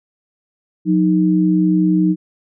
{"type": "tone pair together", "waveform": "sine", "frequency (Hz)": [180.77, 311.7], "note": ["F#3", "D#4"], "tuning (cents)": [-40, 3], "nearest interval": "major sixth", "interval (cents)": 943, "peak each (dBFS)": -14, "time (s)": [0.85, 2.16], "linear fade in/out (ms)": 50, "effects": []}